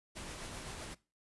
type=noise with tremolo; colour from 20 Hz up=pink; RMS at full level=-44 dBFS; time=0.15-0.95 s; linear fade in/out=20 ms; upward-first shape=sine; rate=7.8 Hz; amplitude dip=25%; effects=noise-tail reverb RT60 0.3 s tail -20 dB re dry + resampled to 24000 Hz